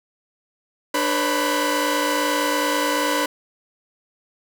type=tone cluster; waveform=sawtooth; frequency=296.5 / 481.5 / 544 / 993 / 1509 Hz; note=D4 / B4 / C#5 / B5 / F#6; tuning=+17 / -44 / -33 / +9 / +34 cents; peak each=-21 / -24 / -22 / -20 / -26 dBFS; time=0.94-3.26 s; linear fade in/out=5 ms; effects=none